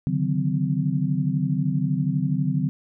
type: tone cluster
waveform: sine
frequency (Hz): 141.2 / 153.6 / 185.1 / 255.1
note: C#3 / D#3 / F#3 / C4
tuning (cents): +32 / -22 / +1 / -44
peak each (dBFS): -25 / -25 / -26 / -28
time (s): 0.07-2.69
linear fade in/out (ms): 0
effects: none